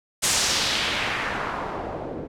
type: noise with low-pass filter sweep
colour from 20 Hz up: white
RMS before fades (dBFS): -26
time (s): 0.22-2.28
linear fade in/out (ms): 20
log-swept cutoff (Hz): 8500 to 390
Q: 1.4
effects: none